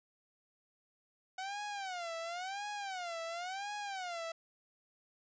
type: tone with vibrato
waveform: sawtooth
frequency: 740 Hz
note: F#5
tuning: in tune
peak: -35 dBFS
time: 1.38-4.32 s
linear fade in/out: 5 ms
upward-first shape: sine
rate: 0.95 Hz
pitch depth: 200 cents each way
effects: resampled to 16000 Hz